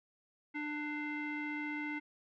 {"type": "tone with low-pass filter", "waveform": "square", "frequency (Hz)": 297.5, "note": "D4", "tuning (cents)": 22, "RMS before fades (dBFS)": -39, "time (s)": [0.54, 2], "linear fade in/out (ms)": 20, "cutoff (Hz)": 2100, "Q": 5.9, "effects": []}